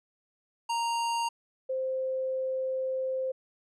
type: tone pair in turn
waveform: square / sine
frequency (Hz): 931 / 522.5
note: A#5 / C5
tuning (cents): -2 / -2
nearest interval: minor seventh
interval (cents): 1000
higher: first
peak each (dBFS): -28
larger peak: neither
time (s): 0.69-1.29 / 1.69-3.32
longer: second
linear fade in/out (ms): 10
effects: resampled to 22050 Hz